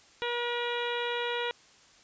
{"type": "harmonic tone", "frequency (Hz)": 479.3, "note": "A#4", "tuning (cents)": 48, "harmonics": [1, 2, 3, 4, 5, 6, 7, 8], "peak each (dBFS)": [-33, -36, -38, -39, -40, -41, -41, -42], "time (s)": [0.22, 1.51], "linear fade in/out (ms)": 0, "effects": ["white hiss -58 dBFS RMS until 2.03 s", "resampled to 16000 Hz"]}